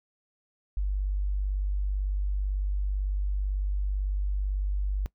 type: tone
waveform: sine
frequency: 49 Hz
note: G1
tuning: in tune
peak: -25 dBFS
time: 0.77-5.06 s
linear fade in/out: 0 ms
effects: noise-tail reverb RT60 0.1 s tail -21 dB re dry